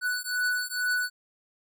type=beating tone pair; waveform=square; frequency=1482 / 1484.2 Hz; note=F#6 / F#6; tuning=+2 / +5 cents; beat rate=2.2 Hz; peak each=-30 dBFS; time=0.01-1.1 s; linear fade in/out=50 ms; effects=none